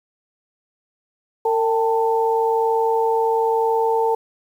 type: tone cluster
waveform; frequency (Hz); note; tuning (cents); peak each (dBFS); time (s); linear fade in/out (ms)
sine; 454.9 / 788 / 889; A#4 / G5 / A5; -42 / +9 / +18; -18 / -27 / -20; 1.45-4.15; 5
effects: 8-bit